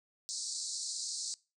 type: band-pass noise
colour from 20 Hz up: pink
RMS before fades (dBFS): -39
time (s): 0.29-1.34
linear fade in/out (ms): 0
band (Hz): 4100 to 8800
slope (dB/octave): 96
effects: noise-tail reverb RT60 0.3 s tail -22 dB re dry